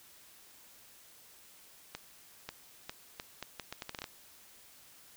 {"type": "accelerating click train", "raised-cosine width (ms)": 0.2, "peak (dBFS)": -22, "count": 13, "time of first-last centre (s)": [1.95, 4.042], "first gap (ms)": 540, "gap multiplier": 0.75, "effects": ["white hiss -58 dBFS RMS until 5.16 s"]}